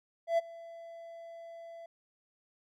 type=tone with ADSR envelope; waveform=triangle; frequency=670 Hz; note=E5; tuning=28 cents sharp; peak=-21 dBFS; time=0.27-1.86 s; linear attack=110 ms; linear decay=23 ms; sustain=-22 dB; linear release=4 ms; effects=none